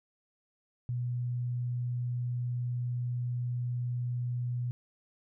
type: tone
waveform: sine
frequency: 122.4 Hz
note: B2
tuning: 15 cents flat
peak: -30 dBFS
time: 0.89-4.71 s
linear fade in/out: 0 ms
effects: none